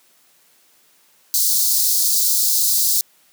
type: high-pass noise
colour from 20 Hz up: white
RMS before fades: -17 dBFS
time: 1.34-3.01 s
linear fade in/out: 0 ms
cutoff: 4100 Hz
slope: 48 dB/octave
effects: white hiss -56 dBFS RMS until 3.32 s + high-pass 150 Hz 12 dB/octave